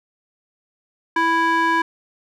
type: tone with band-pass filter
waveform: square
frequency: 330 Hz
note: E4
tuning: 2 cents sharp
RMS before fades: -18 dBFS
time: 1.16-1.82 s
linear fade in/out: 5 ms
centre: 1300 Hz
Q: 4.2
effects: none